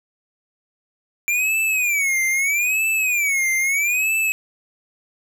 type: tone with vibrato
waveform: square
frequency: 2349 Hz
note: D7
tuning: in tune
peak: -18 dBFS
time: 1.28-4.32 s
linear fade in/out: 0 ms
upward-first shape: sine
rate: 0.78 Hz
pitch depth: 200 cents each way
effects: none